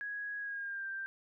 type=tone with pitch glide; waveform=sine; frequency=1661.2 to 1577 Hz; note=G#6 to G6; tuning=0 to +10 cents; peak=-37 dBFS; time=0.01-1.06 s; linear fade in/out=0 ms; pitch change=-90 cents; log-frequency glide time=0.39-0.87 s; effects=none